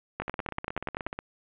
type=two click trains; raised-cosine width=0.5 ms; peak=-15 / -19 dBFS; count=10 / 17; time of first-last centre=0.2-1.065 / 0.22-1.19 s; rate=10.4 / 16.5 Hz; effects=resampled to 8000 Hz + 8-bit